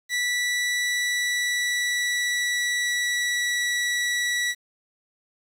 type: tone with pitch glide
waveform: sawtooth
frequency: 1960 to 1945.3 Hz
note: B6 to B6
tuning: -14 to -27 cents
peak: -19 dBFS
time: 0.09-4.55 s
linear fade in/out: 50 ms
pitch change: -13 cents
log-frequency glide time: 0.82-3.68 s
effects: low-pass 10000 Hz 12 dB/octave + 8-bit